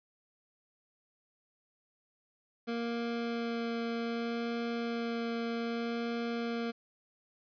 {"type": "tone with vibrato", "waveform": "25% pulse", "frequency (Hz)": 233.1, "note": "A#3", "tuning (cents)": 0, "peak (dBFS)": -29, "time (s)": [2.67, 6.72], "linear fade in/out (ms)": 20, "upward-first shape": "sine", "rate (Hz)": 0.64, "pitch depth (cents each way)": 8, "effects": ["resampled to 11025 Hz", "11-bit"]}